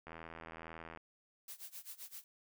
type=click train; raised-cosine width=0.5 ms; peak=-33 dBFS; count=75; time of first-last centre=0.07-0.974 s; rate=81.9 Hz
type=noise with tremolo; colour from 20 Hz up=blue; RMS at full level=-47 dBFS; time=1.48-2.24 s; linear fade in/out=2 ms; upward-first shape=sine; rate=7.7 Hz; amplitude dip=90%
effects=none